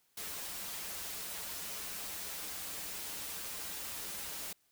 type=noise with comb filter; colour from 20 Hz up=white; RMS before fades=-42 dBFS; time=0.17-4.53 s; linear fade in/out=5 ms; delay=8 ms; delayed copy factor=-0.6; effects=white hiss -73 dBFS RMS until 4.71 s